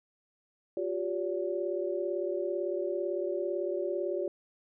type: tone cluster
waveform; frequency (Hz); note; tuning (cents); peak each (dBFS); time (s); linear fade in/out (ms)
sine; 355.8 / 393.7 / 572; F4 / G4 / D5; +32 / +8 / -46; -33 / -35 / -34; 0.77-4.28; 2
effects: none